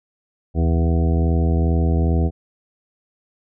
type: harmonic tone with a mistuned harmonic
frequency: 82.41 Hz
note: E2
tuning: in tune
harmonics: 1 / 2 / 3 / 4 / 5 / 6 / 8 / 9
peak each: -16 / -22 / -26 / -28 / -30 / -32 / -34 / -35 dBFS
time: 0.54-2.31 s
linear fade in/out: 50 ms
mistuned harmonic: 1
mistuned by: -110 cents
effects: none